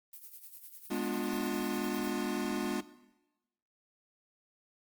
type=noise with tremolo; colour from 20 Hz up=violet; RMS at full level=-47 dBFS; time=0.13-2.11 s; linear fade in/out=2 ms; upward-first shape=sine; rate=10 Hz; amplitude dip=70%
type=chord; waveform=square; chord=G# diminished seventh; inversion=none; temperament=equal with one note detuned; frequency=207.7 / 246.9 / 293.7 / 355.7 Hz; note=G#3 / B3 / D4 / F4; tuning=0 / 0 / 0 / +32 cents; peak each=-38 dBFS; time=0.9-2.81 s; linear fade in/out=10 ms
effects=noise-tail reverb RT60 1.0 s tail -17 dB re dry + Opus 24 kbps